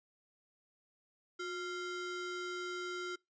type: ring-modulated tone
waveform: square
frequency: 872 Hz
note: A5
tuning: 16 cents flat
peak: -36 dBFS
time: 1.39-3.16 s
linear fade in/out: 10 ms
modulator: 512 Hz
effects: noise-tail reverb RT60 0.2 s tail -25 dB re dry + resampled to 16000 Hz